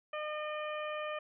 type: harmonic tone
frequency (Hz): 607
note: D#5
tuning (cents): -43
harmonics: 1 / 2 / 3 / 4 / 5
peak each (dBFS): -38 / -41 / -46 / -46 / -50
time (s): 0.13-1.19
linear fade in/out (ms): 5
effects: none